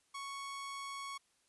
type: tone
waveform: sawtooth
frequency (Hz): 1108.7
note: C#6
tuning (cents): 0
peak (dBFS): -38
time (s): 0.14-1.18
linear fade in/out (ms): 10
effects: white hiss -74 dBFS RMS until 1.48 s + resampled to 24000 Hz